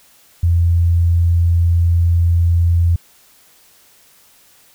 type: tone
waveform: sine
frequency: 85.3 Hz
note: F2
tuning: 40 cents flat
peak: -10 dBFS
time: 0.43-2.96 s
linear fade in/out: 5 ms
effects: white hiss -50 dBFS RMS until 4.74 s